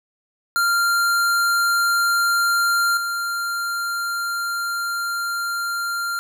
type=tone with level steps; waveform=square; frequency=1390 Hz; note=F6; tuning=9 cents flat; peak=-17 / -23 dBFS; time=0.56-6.19 s; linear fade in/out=0 ms; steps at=2.97 s; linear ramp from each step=2 ms; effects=none